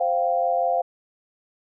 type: chord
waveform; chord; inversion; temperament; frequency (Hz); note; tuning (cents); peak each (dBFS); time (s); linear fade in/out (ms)
sine; C suspended fourth; none; equal; 523.3 / 698.5 / 784; C5 / F5 / G5; 0 / 0 / 0; -25 / -21 / -27; 0-0.82; 10
effects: none